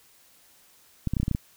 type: clicks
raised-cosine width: 5 ms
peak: -13 dBFS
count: 8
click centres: 1.073 / 1.136 / 1.168 / 1.2 / 1.231 / 1.281 / 1.313 / 1.349 s
effects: white hiss -58 dBFS RMS until 1.56 s